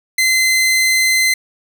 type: tone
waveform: sawtooth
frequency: 2060 Hz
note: C7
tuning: 28 cents flat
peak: -8 dBFS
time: 0.18-1.34 s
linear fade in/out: 5 ms
effects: none